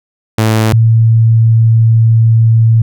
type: tone pair in turn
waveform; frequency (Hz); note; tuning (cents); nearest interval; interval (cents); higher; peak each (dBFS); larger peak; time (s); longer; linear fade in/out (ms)
sawtooth / sine; 110 / 113.29; A2 / A#2; 0 / -49; minor second; 51; second; -4; neither; 0.38-0.73 / 0.73-2.82; second; 5
effects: none